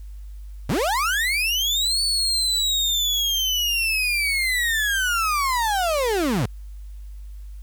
35% pulse linear two-way sweep, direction up then down, 92.5 to 4495 to 92.5 Hz, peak -18 dBFS, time 0.69-6.46 s, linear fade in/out 5 ms, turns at 2.02 s, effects added 50 Hz sine -34 dBFS peak until 7.62 s + white hiss -61 dBFS RMS until 7.62 s

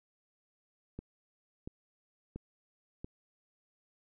click train, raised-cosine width 3 ms, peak -28 dBFS, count 4, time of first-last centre 0.99-3.045 s, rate 1.46 Hz, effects none

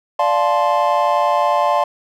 triangle chord, D minor seventh, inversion none, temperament equal with one note detuned, 587.3 / 698.5 / 870.4 / 1046.5 Hz, D5 / F5 / A5 / C6, 0 / 0 / -19 / 0 cents, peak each -17 dBFS, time 0.19-1.84 s, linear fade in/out 5 ms, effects none

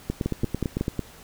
two click trains, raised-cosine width 3 ms, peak -12 / -11 dBFS, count 9 / 4, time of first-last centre 0.1-0.993 / 0.26-0.81 s, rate 8.96 / 5.45 Hz, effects pink hiss -48 dBFS RMS until 1.23 s

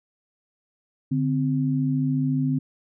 sine tone pair together, 145.98 / 260.1 Hz, D3 / C4, -10 / -10 cents, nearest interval minor seventh, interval 1000 cents, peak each -23 dBFS, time 1.11-2.59 s, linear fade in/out 10 ms, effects none

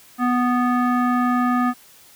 square tone with low-pass filter, 246.9 Hz, B3, in tune, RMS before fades -19 dBFS, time 0.18-1.74 s, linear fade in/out 50 ms, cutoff 1400 Hz, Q 4, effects white hiss -49 dBFS RMS until 2.15 s

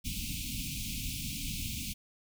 pink band-stop noise, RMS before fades -37 dBFS, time 0.04-1.94 s, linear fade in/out 20 ms, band 290 to 2300 Hz, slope 96 dB/octave, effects none

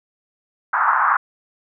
white band-pass noise, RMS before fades -17 dBFS, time 0.73-1.17 s, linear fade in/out 5 ms, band 860 to 1500 Hz, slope 48 dB/octave, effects none

